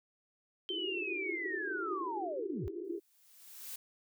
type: band-pass noise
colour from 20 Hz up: white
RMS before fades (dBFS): -41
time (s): 0.69-3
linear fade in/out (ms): 10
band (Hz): 320 to 410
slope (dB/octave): 96
type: linear sweep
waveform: sine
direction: down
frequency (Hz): 3136 to 53.1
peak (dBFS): -36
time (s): 0.69-2.68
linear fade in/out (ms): 0
type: noise with exponential growth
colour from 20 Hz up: blue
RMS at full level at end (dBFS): -42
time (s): 2.84-3.76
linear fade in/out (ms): 5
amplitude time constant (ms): 200
effects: none